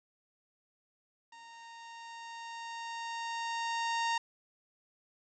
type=tone with level ramp; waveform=sawtooth; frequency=925 Hz; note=A#5; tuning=14 cents flat; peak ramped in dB=-47 to -25 dBFS; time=1.32-4.18 s; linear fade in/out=5 ms; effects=resampled to 16000 Hz + 11-bit